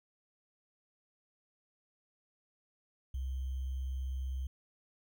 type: tone with sample-and-hold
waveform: sine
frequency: 65.41 Hz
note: C2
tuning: in tune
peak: -34 dBFS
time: 3.14-4.47 s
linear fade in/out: 5 ms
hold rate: 3150 Hz
effects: none